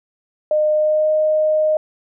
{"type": "tone with pitch glide", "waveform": "sine", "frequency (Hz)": [610, 618.2], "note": ["D#5", "D#5"], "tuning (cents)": [-34, -11], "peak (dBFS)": -13, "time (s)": [0.51, 1.77], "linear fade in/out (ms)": 2, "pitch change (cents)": 23, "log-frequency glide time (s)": [0.72, 1.1], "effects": []}